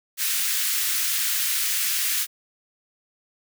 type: high-pass noise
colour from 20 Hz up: white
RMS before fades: -24 dBFS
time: 0.17-2.27 s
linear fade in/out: 50 ms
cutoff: 1500 Hz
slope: 24 dB/octave
effects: none